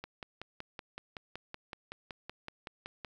click train, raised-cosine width 0.3 ms, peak -25 dBFS, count 17, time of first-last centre 0.04-3.048 s, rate 5.32 Hz, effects 10-bit

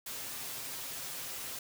white noise with comb filter, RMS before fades -41 dBFS, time 0.06-1.59 s, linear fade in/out 5 ms, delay 7.5 ms, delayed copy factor +0.55, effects none

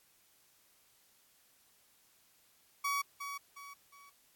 30% pulse tone with echo, 1130 Hz, C#6, 33 cents sharp, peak -29 dBFS, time 2.84-3.02 s, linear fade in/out 10 ms, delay 360 ms, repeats 3, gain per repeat -8 dB, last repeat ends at 4.1 s, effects white hiss -68 dBFS RMS until 4.35 s + AAC 64 kbps

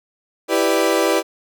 35% pulse chord, E minor seventh, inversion none, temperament equal, 329.6 / 392 / 493.9 / 587.3 Hz, E4 / G4 / B4 / D5, 0 / 0 / 0 / 0 cents, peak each -19 dBFS, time 0.48-1.23 s, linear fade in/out 50 ms, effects none

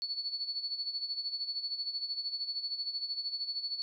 sine tone with tremolo, 4435 Hz, C#8, in tune, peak -31 dBFS, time 0.02-3.82 s, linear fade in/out 0 ms, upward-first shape sine, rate 13 Hz, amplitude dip 70%, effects none

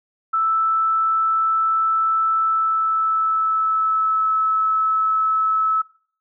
sine tone with pitch glide, 1318.5 to 1301.1 Hz, E6 to E6, 0 to -23 cents, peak -16 dBFS, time 0.33-5.82 s, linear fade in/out 10 ms, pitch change -23 cents, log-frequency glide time 2.38-4.32 s, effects noise-tail reverb RT60 0.5 s tail -21 dB re dry

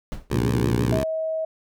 brown noise with exponential decay, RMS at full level -25 dBFS, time 0.12-0.32 s, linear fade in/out 0 ms, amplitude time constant 42 ms
10% pulse tone with vibrato, 66.9 Hz, C2, 39 cents sharp, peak -16 dBFS, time 0.3-1.04 s, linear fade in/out 10 ms, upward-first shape sine, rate 6.1 Hz, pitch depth 100 cents each way
harmonic tone, 58.27 Hz, A#1, in tune, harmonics 2 / 3 / 4 / 5 / 6 / 7 / 8, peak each -23 / -29 / -29 / -30 / -31 / -31 / -38 dBFS, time 0.3-1.01 s, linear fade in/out 50 ms
sine tone, 639 Hz, D#5, 46 cents sharp, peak -23 dBFS, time 0.92-1.45 s, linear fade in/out 5 ms
effects none

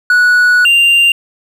triangle tone pair in turn, 1470 / 2785 Hz, F#6 / F7, -12 / -5 cents, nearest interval major seventh, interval 1107 cents, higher second, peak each -4 dBFS, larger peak neither, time 0.1-0.65 / 0.65-1.12 s, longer first, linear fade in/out 2 ms, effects none

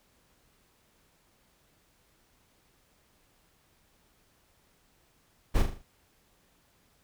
brown noise with echo, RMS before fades -22 dBFS, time 5.54-5.63 s, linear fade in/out 20 ms, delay 39 ms, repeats 5, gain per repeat -6 dB, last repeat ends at 5.825 s, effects pink hiss -67 dBFS RMS until 7.03 s

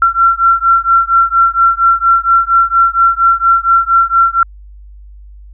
sine beating tone pair, 1358 / 1362.3 Hz, F6 / F6, -49 / -43 cents, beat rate 4.3 Hz, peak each -10 dBFS, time 0.02-4.43 s, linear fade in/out 2 ms, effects added 50 Hz sine -32 dBFS peak until 5.53 s

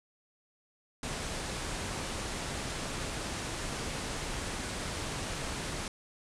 pink low-pass noise, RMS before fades -37 dBFS, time 1.03-5.88 s, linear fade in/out 2 ms, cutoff 10000 Hz, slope 48 dB/octave, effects none

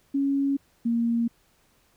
sine tone pair in turn, 277.2 / 233.1 Hz, C#4 / A#3, 0 / 0 cents, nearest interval minor third, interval 300 cents, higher first, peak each -21 dBFS, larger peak neither, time 0.14-0.57 / 0.85-1.28 s, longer neither, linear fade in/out 10 ms, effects pink hiss -64 dBFS RMS until 1.96 s

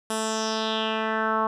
10% pulse tone with low-pass filter sweep, 220 Hz, A3, in tune, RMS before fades -26 dBFS, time 0.1-1.47 s, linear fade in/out 2 ms, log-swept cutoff 10000 to 1100 Hz, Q 3.5, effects none

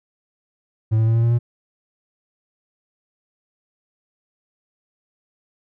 triangle tone with pitch steps, 110 / 111.73 / 113.49 / 115.27 / 117.08 / 118.92 Hz, A2 / A2 / A#2 / A#2 / A#2 / A#2, 0 / +27 / -46 / -19 / +8 / +35 cents, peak -12 dBFS, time 0.91-1.39 s, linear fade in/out 20 ms, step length 80 ms, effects none

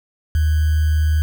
sine tone with sample-and-hold, 77.3 Hz, D#2, 11 cents flat, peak -13 dBFS, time 0.35-1.22 s, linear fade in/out 0 ms, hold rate 1575 Hz, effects none

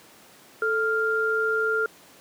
sine tone pair together, 440 / 1396.9 Hz, A4 / F6, 0 / 0 cents, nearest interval octave + minor sixth, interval 2000 cents, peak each -25 / -23 dBFS, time 0.62-1.86 s, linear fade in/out 2 ms, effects pink hiss -51 dBFS RMS until 2.2 s + high-pass 200 Hz 12 dB/octave

